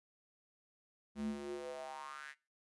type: tone with high-pass filter sweep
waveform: square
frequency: 71.5 Hz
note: D2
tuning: 46 cents flat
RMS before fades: -44 dBFS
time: 1.15-2.35 s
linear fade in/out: 50 ms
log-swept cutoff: 170 to 1900 Hz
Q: 5.5
effects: noise-tail reverb RT60 0.3 s tail -21 dB re dry + resampled to 24000 Hz